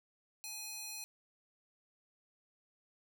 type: tone with high-pass filter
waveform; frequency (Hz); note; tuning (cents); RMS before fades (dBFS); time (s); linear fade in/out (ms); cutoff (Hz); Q
square; 836; G#5; +11; -45; 0.44-1.04; 0; 4200; 0.73
effects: 12-bit